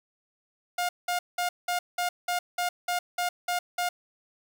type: tone bursts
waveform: sawtooth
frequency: 710 Hz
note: F5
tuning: 28 cents sharp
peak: -22 dBFS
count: 11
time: 0.78-3.89 s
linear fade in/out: 5 ms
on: 110 ms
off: 190 ms
effects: none